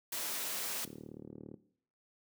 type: noise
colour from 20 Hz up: white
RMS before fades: -38 dBFS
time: 0.12-0.85 s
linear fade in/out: 5 ms
type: click train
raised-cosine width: 3 ms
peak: -30 dBFS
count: 27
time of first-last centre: 0.85-1.541 s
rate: 37.6 Hz
effects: noise-tail reverb RT60 0.6 s tail -17 dB re dry + high-pass 200 Hz 12 dB/octave